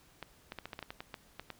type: clicks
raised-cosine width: 0.3 ms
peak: -25 dBFS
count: 12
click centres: 0.227 / 0.521 / 0.587 / 0.656 / 0.732 / 0.791 / 0.827 / 0.905 / 1.005 / 1.142 / 1.396 / 1.503 s
effects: pink hiss -63 dBFS RMS until 1.59 s